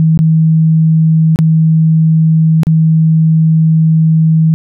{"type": "tone with dropouts", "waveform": "sine", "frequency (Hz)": 160, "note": "D#3", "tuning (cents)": 49, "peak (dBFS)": -5, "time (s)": [0, 4.54], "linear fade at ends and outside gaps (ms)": 0, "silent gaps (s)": [[0.175, 0.19], [1.359, 1.389], [2.633, 2.669]], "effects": []}